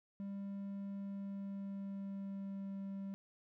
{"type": "tone with pitch glide", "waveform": "triangle", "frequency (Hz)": [198.3, 195.8], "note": ["G3", "G3"], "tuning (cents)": [20, -2], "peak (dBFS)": -39, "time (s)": [0.2, 3.14], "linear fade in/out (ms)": 0, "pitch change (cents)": -22, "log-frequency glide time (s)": [0.91, 2.78], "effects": []}